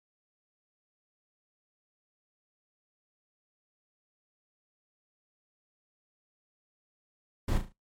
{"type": "noise with echo", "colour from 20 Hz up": "brown", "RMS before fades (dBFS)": -27, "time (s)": [7.48, 7.58], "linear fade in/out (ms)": 5, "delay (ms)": 36, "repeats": 4, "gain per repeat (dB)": -8, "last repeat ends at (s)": 7.724, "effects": ["noise-tail reverb RT60 0.2 s tail -23 dB re dry", "MP3 64 kbps"]}